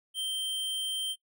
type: tone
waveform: square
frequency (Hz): 3136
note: G7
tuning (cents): 0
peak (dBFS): -31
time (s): 0.14-1.16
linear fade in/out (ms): 50
effects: noise-tail reverb RT60 0.1 s tail -21 dB re dry